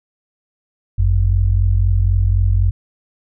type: tone pair together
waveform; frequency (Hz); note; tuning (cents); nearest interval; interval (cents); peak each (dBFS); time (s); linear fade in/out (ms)
sine; 49.39 / 93.3; G1 / F#2; +14 / +15; major seventh; 1101; -14; 0.98-2.71; 10
effects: none